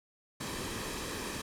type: noise with comb filter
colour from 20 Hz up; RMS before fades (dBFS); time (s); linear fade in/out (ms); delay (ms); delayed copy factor
pink; -38; 0.4-1.42; 10; 1.4; -0.5
effects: low-pass 11000 Hz 12 dB/octave